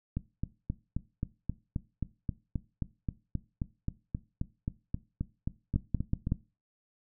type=two click trains; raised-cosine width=5 ms; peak=-19 / -15 dBFS; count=24 / 4; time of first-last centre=0.17-6.271 / 5.76-6.321 s; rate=3.77 / 5.35 Hz; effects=noise-tail reverb RT60 0.3 s tail -18 dB re dry